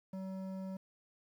square tone with low-pass filter, 190 Hz, F#3, 46 cents sharp, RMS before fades -42 dBFS, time 0.13-0.77 s, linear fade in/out 5 ms, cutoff 730 Hz, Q 0.95, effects 11-bit

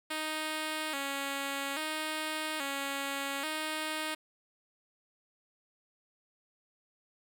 5% pulse tone with vibrato, 293.7 Hz, D4, in tune, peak -22 dBFS, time 0.1-4.15 s, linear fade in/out 10 ms, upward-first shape square, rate 0.6 Hz, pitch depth 100 cents each way, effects none

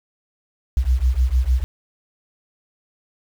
sine beating tone pair, 60 / 66.6 Hz, B1 / C2, -49 / +31 cents, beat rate 6.6 Hz, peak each -17 dBFS, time 0.77-1.64 s, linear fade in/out 0 ms, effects tanh soft clip ceiling -9 dBFS + 7-bit

